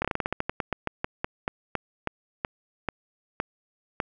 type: slowing click train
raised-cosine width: 0.5 ms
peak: -11 dBFS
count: 22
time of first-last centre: 0.02-4.002 s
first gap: 26 ms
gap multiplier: 1.17
effects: none